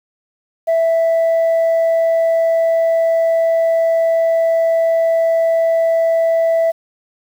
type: tone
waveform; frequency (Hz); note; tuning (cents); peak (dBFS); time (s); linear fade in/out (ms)
sine; 659.3; E5; 0; -9; 0.67-6.72; 20
effects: tanh soft clip ceiling -10 dBFS + 7-bit